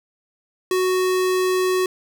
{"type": "tone", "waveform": "square", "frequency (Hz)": 370, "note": "F#4", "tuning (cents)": 0, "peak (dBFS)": -18, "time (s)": [0.71, 1.86], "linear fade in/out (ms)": 2, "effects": []}